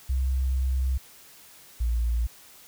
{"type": "tone pair in turn", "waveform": "sine", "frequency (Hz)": [65.2, 58.09], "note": ["C2", "A#1"], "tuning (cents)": [-5, -5], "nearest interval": "major second", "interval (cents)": 200, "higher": "first", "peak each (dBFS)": -22, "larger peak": "neither", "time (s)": [[0.09, 0.98], [1.8, 2.27]], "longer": "first", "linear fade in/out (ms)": 10, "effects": ["white hiss -51 dBFS RMS until 2.67 s"]}